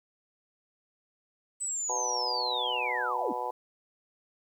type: linear sweep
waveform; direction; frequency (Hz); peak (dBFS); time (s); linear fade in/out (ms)
sine; down; 8110 to 174.61; -30; 1.6-3.33; 20
type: harmonic tone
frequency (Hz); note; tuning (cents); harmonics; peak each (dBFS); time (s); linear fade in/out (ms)
123.47; B2; 0; 3 / 4 / 5 / 6 / 7 / 8; -44 / -37 / -43 / -38 / -35 / -36; 1.89-3.51; 5
effects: 10-bit